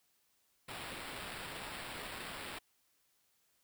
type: noise with sample-and-hold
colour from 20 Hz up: white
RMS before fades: -45 dBFS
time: 0.68-2.59 s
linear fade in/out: 10 ms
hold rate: 6300 Hz
effects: white hiss -75 dBFS RMS until 3.63 s